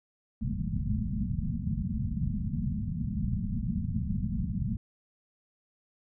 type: low-pass noise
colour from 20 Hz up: white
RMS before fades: -31 dBFS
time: 0.41-4.77 s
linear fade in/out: 2 ms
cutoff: 230 Hz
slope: 96 dB/octave
effects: none